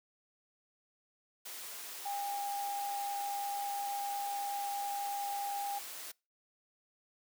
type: tone in noise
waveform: sine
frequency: 805 Hz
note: G5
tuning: 46 cents sharp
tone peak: -35 dBFS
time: 2.05-5.79 s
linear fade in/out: 10 ms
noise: white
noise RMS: -45 dBFS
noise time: 1.45-6.12 s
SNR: +7 dB
effects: noise-tail reverb RT60 0.3 s tail -26 dB re dry + high-pass 400 Hz 12 dB/octave